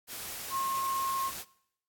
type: tone in noise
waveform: sine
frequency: 1074 Hz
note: C6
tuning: 45 cents sharp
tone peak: -29 dBFS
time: 0.5-1.32 s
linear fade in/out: 50 ms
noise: white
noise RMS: -40 dBFS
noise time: 0.07-1.45 s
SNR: +8 dB
effects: noise-tail reverb RT60 0.7 s tail -20 dB re dry + AAC 64 kbps